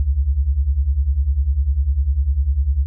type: beating tone pair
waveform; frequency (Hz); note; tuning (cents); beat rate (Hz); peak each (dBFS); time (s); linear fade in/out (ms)
sine; 61.74 / 71.74; B1 / D2; 0 / -40; 10; -20 / -16; 0-2.86; 0
effects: none